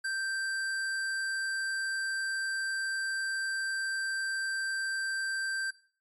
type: tone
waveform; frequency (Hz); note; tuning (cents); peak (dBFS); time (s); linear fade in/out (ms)
square; 1568; G6; 0; -31; 0.04-5.71; 10
effects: noise-tail reverb RT60 0.4 s tail -17 dB re dry + MP3 48 kbps